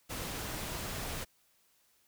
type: noise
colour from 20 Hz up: pink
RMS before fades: -39 dBFS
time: 0.09-1.25 s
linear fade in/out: 20 ms
effects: white hiss -70 dBFS RMS until 2.07 s